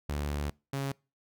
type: tone pair in turn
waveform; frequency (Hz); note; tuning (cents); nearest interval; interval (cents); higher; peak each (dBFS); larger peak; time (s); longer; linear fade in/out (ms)
sawtooth; 72.9 / 137.62; D2 / C#3; -12 / -12; major seventh; 1100; second; -27; neither; 0.09-0.5 / 0.73-0.92; first; 5
effects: noise-tail reverb RT60 0.3 s tail -25 dB re dry